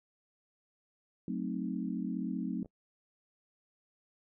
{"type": "chord", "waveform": "sine", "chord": "F# diminished seventh", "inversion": "none", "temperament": "equal", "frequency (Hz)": [185, 220, 261.6, 311.1], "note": ["F#3", "A3", "C4", "Eb4"], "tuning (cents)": [0, 0, 0, 0], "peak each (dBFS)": [-37, -38, -38, -41], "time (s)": [1.28, 2.63], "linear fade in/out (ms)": 2}
{"type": "clicks", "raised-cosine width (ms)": 2, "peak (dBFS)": -38, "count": 2, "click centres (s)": [2.647, 2.659]}
{"effects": ["noise-tail reverb RT60 0.1 s tail -23 dB re dry"]}